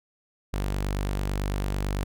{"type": "tone", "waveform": "sawtooth", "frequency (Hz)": 49, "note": "G1", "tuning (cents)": 0, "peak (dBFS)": -22, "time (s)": [0.53, 2.04], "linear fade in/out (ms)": 10, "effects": []}